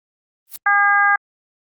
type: noise with exponential growth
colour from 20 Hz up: blue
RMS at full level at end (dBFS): -25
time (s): 0.47-0.56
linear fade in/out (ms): 0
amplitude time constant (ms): 19
type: harmonic tone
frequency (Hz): 405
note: G#4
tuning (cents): -43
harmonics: 2 / 3 / 4 / 5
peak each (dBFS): -19 / -18 / -14 / -25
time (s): 0.66-1.16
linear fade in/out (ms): 5
effects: Opus 32 kbps